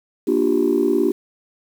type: chord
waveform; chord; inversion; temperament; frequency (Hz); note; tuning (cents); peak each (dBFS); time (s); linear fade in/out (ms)
sine; G minor seventh; first; just; 235.2 / 294 / 352.8 / 392; Bb3 / D4 / F4 / G4; +16 / +2 / +18 / 0; -23 / -19 / -19 / -19; 0.27-1.12; 10
effects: tanh soft clip ceiling -7 dBFS + 7-bit